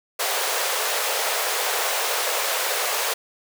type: high-pass noise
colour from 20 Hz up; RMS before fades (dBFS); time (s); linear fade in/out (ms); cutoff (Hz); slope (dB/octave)
pink; -24; 0.19-3.14; 10; 440; 48
effects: none